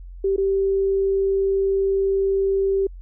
sine tone with dropouts, 389.8 Hz, G4, 10 cents flat, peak -17 dBFS, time 0.24-2.87 s, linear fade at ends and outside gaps 5 ms, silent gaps 0.363-0.379 s, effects added 44 Hz sine -35 dBFS peak until 3.01 s

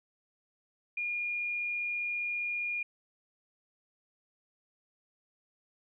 sine tone, 2425 Hz, D#7, 45 cents flat, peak -31 dBFS, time 0.97-2.83 s, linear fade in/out 5 ms, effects none

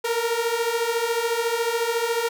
sawtooth beating tone pair, 456.7 / 470.7 Hz, A#4 / A#4, -36 / +17 cents, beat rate 14 Hz, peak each -22 / -20 dBFS, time 0.04-2.29 s, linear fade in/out 10 ms, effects none

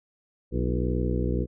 harmonic tone with a mistuned harmonic, 61.4 Hz, B1, 9 cents flat, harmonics 1 / 2 / 3 / 4 / 5 / 6 / 7 / 8, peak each -27 / -30 / -32 / -33 / -34 / -35 / -35 / -36 dBFS, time 0.51-1.47 s, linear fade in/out 50 ms, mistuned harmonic 5, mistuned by +75 cents, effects none

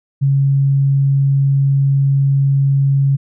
sine tone, 138 Hz, C#3, 7 cents flat, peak -10 dBFS, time 0.21-3.17 s, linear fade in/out 20 ms, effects none

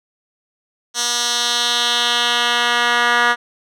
10% pulse tone with band-pass filter sweep, 239.9 Hz, A#3, 50 cents sharp, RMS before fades -17 dBFS, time 0.94-3.36 s, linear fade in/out 50 ms, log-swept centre 5600 to 1800 Hz, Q 1.8, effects none

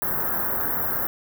white band-stop noise, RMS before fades -25 dBFS, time 0.02-1.07 s, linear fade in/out 0 ms, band 1700 to 13000 Hz, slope 48 dB/octave, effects none

